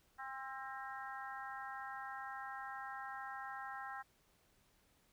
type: harmonic tone with a mistuned harmonic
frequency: 266.8 Hz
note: C4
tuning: 34 cents sharp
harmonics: 3 / 4 / 5 / 6 / 7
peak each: -48 / -51 / -50 / -51 / -53 dBFS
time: 0.18-4.03 s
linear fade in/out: 20 ms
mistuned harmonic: 4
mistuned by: -22 cents
effects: pink hiss -73 dBFS RMS until 5.12 s